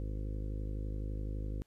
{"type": "harmonic tone", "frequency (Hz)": 51.91, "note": "G#1", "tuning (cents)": 0, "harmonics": [1, 2, 3, 4, 5, 6, 7, 8, 9, 10], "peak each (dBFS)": [-36, -42, -51, -53, -50, -51, -55, -59, -56, -56], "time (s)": [0, 1.62], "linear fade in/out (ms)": 0, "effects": ["pink hiss -75 dBFS RMS until 1.66 s", "resampled to 32000 Hz"]}